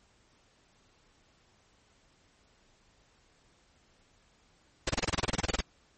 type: noise bursts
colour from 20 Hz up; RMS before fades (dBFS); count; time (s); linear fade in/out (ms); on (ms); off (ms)
pink; -28; 15; 4.87-5.609; 5; 25; 26
effects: pink hiss -66 dBFS RMS until 5.97 s + MP3 32 kbps